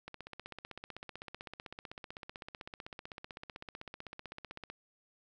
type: click train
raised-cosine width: 0.3 ms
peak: -28 dBFS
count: 74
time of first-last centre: 0.08-4.7 s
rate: 15.8 Hz
effects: none